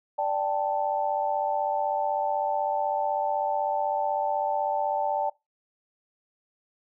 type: chord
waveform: sine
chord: D suspended fourth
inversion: none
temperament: equal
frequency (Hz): 587.3 / 784 / 880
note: D5 / G5 / A5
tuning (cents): 0 / 0 / 0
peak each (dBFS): -29 / -28 / -28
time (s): 0.18-5.3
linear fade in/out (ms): 10
effects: noise-tail reverb RT60 0.2 s tail -21 dB re dry